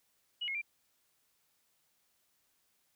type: tone with pitch steps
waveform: sine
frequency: 2913 / 2163 / 2365 Hz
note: F#7 / C#7 / D7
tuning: -28 / -43 / +12 cents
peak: -34 dBFS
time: 0.41-0.617 s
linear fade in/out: 10 ms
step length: 69 ms
effects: white hiss -75 dBFS RMS until 2.95 s